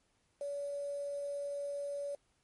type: tone with quantisation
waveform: sine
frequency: 569 Hz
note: C#5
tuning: 45 cents sharp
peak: -36 dBFS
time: 0.41-2.15 s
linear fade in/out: 2 ms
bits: 9
effects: pink hiss -75 dBFS RMS until 2.43 s + MP3 48 kbps